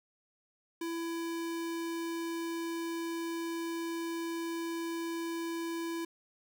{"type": "tone", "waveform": "square", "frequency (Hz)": 333.6, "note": "E4", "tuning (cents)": 21, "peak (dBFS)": -35, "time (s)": [0.81, 6.05], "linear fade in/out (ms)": 5, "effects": ["11-bit"]}